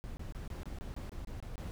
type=noise bursts; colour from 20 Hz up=brown; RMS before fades=-42 dBFS; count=11; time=0.04-1.71 s; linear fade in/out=0 ms; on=130 ms; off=24 ms; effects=none